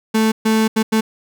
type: tone bursts at uneven times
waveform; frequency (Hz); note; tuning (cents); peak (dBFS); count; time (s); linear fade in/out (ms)
35% pulse; 220; A3; 0; -11; 4; 0.14-0.32 / 0.45-0.68 / 0.76-0.83 / 0.92-1.01; 10
effects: none